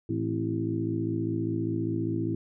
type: harmonic tone with a mistuned harmonic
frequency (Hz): 55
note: A1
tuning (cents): 0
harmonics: 2 / 3 / 4 / 5 / 6 / 7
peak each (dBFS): -32 / -35 / -40 / -34 / -30 / -40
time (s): 0.09-2.35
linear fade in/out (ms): 5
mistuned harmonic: 5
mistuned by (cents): -65
effects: none